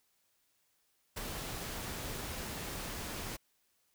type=noise with ADSR envelope; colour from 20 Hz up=pink; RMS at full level=-38 dBFS; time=1.16-3.37 s; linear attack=14 ms; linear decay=9 ms; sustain=-3 dB; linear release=14 ms; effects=white hiss -75 dBFS RMS until 3.94 s